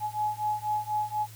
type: beating tone pair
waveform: sine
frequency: 844 / 848.1 Hz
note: G#5 / G#5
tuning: +28 / +36 cents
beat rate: 4.1 Hz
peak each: -30 dBFS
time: 0-1.27 s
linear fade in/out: 50 ms
effects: added 110 Hz sine -45 dBFS peak until 1.35 s + white hiss -51 dBFS RMS until 1.35 s